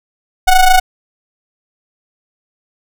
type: ring-modulated tone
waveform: square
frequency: 366.6 Hz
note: F#4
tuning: 16 cents flat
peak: -3 dBFS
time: 0.47-0.8 s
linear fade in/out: 10 ms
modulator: 380 Hz
effects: none